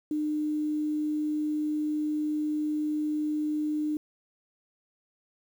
sine tone with quantisation, 302.8 Hz, D#4, 47 cents flat, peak -26 dBFS, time 0.11-3.97 s, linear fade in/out 2 ms, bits 9, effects none

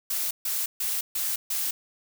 blue noise bursts, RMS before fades -28 dBFS, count 5, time 0.1-1.71 s, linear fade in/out 5 ms, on 210 ms, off 140 ms, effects none

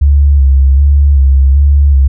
sine tone with vibrato, 69.3 Hz, C#2, in tune, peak -3 dBFS, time 0.01-2.08 s, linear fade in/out 10 ms, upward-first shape square, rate 1.3 Hz, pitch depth 44 cents each way, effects none

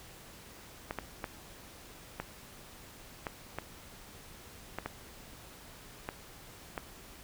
clicks, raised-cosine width 0.5 ms, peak -20 dBFS, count 10, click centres 0.909 / 0.987 / 1.242 / 2.2 / 3.268 / 3.586 / 4.786 / 4.86 / 6.089 / 6.778 s, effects pink hiss -52 dBFS RMS until 7.23 s

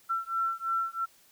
sine beating tone pair, 1346 / 1349 Hz, E6 / E6, +36 / +40 cents, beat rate 3 Hz, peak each -31 dBFS, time 0.09-1.06 s, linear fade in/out 20 ms, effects white hiss -61 dBFS RMS until 1.31 s

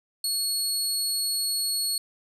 25% pulse tone, 4352 Hz, C#8, 33 cents flat, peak -20 dBFS, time 0.24-1.98 s, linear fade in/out 2 ms, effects none

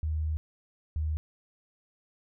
sine tone pair in turn, 77.78 / 77.36 Hz, D#2 / D#2, 0 / -9 cents, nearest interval unison, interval 9 cents, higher first, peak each -27 dBFS, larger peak neither, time 0.03-0.37 / 0.96-1.17 s, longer first, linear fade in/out 0 ms, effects none

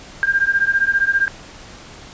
sine beating tone pair, 1592 / 1607 Hz, G6 / G6, +26 / +43 cents, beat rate 15 Hz, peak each -17 dBFS, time 0.23-1.28 s, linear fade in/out 0 ms, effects pink hiss -39 dBFS RMS until 2.13 s + resampled to 16000 Hz

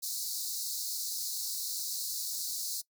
pink high-pass noise, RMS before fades -36 dBFS, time 0.02-2.82 s, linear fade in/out 20 ms, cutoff 4000 Hz, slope 96 dB/octave, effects noise-tail reverb RT60 0.1 s tail -21 dB re dry

